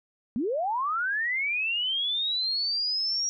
sine linear sweep, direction up, 207.7 to 5700 Hz, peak -25 dBFS, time 0.36-3.29 s, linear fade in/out 0 ms, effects none

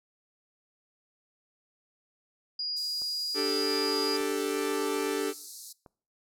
sine tone, 4873 Hz, D#8, 37 cents flat, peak -30 dBFS, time 2.59-4.17 s, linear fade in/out 5 ms
white high-pass noise, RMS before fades -42 dBFS, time 2.76-5.73 s, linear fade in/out 10 ms, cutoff 4000 Hz, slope 96 dB/octave
clicks, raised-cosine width 1 ms, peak -36 dBFS, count 3, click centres 3.019 / 4.206 / 5.862 s
45% pulse chord, D suspended fourth, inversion none, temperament equal, 293.7 / 392 / 440 Hz, D4 / G4 / A4, 0 / 0 / 0 cents, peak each -33 / -32 / -32 dBFS, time 3.34-5.34 s, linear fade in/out 50 ms
effects noise-tail reverb RT60 0.5 s tail -23 dB re dry + low-pass 12000 Hz 12 dB/octave

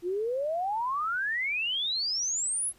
sine exponential sweep, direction up, 337.4 to 11175 Hz, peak -27 dBFS, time 0.02-2.73 s, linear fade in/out 50 ms, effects pink hiss -61 dBFS RMS until 2.78 s + resampled to 32000 Hz

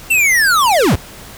square linear sweep, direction down, 2737 to 46.44 Hz, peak -10 dBFS, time 0.1-0.96 s, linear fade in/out 10 ms, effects pink hiss -35 dBFS RMS until 1.37 s

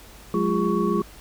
sine tone cluster, 182.4 / 210.1 / 346.9 / 408.2 / 1117 Hz, F#3 / G#3 / F4 / G#4 / C#6, -24 / +20 / -12 / -30 / +13 cents, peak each -26 / -25 / -25 / -26 / -28 dBFS, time 0.34-1.02 s, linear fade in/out 2 ms, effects added 50 Hz sine -47 dBFS peak until 1.2 s + pink hiss -47 dBFS RMS until 1.2 s

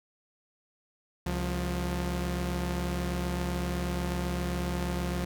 sawtooth tone pair together, 68 / 177.08 Hz, C#2 / F3, -33 / +24 cents, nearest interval octave + perfect fourth, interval 1657 cents, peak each -28 dBFS, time 1.26-5.25 s, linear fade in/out 5 ms, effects none

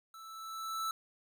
square tone with level ramp, 1318.5 Hz, E6, in tune, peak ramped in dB -50 to -33 dBFS, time 0.14-0.91 s, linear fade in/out 2 ms, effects 12-bit

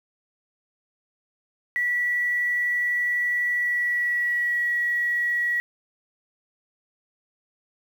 sine tone with pitch glide, 1948 to 1923.4 Hz, B6 to B6, -24 to -46 cents, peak -21 dBFS, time 1.76-5.6 s, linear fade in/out 0 ms, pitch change -22 cents, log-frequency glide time 3.53-4.71 s, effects 8-bit

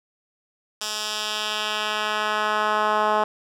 10% pulse tone with band-pass filter sweep, 212.8 Hz, G#3, 42 cents sharp, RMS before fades -24 dBFS, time 0.81-3.24 s, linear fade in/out 5 ms, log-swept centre 5600 to 900 Hz, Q 1.2, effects none

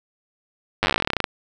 slowing click train, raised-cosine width 0.3 ms, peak -3 dBFS, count 21, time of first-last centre 0.83-1.242 s, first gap 9 ms, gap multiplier 1.08, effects none

